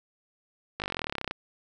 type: slowing click train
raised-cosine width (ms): 0.3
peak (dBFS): -15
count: 21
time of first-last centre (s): 0.8-1.311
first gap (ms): 19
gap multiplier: 1.03
effects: none